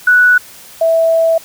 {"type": "tone pair in turn", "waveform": "sine", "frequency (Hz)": [1477, 656], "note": ["F#6", "E5"], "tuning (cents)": [-3, -9], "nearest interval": "octave + major second", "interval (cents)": 1406, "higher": "first", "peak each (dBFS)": [-5, -8], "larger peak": "first", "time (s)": [[0.07, 0.38], [0.81, 1.38]], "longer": "second", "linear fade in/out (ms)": 5, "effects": ["white hiss -37 dBFS RMS until 1.44 s"]}